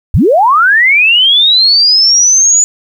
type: linear sweep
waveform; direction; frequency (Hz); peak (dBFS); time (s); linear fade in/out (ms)
sine; up; 48.56 to 6990; -4; 0.14-2.64; 0
effects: 7-bit